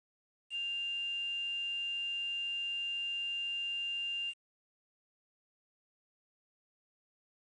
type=tone with quantisation; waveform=sine; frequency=2794 Hz; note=F7; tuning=in tune; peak=-34 dBFS; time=0.5-4.34 s; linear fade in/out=50 ms; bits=9; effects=resampled to 22050 Hz